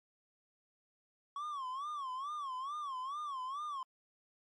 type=tone with vibrato; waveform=triangle; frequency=1108.7 Hz; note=C#6; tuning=in tune; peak=-36 dBFS; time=1.36-3.83 s; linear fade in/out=2 ms; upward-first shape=sine; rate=2.3 Hz; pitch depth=160 cents each way; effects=MP3 48 kbps